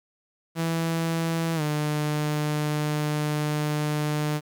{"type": "tone with pitch glide", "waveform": "sawtooth", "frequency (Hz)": [164.8, 150.25], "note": ["E3", "D3"], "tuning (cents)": [0, 40], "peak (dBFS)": -20, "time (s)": [0.55, 4.41], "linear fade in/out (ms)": 50, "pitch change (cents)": -160, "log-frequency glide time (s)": [1.55, 1.62], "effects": ["9-bit"]}